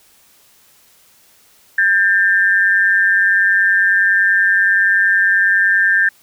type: tone pair together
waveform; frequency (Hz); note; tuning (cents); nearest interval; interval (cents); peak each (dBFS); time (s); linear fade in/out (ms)
sine; 1599 / 1789.3; G6 / A6; +34 / +29; major second; 195; -13; 1.78-6.09; 5
effects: white hiss -51 dBFS RMS until 6.22 s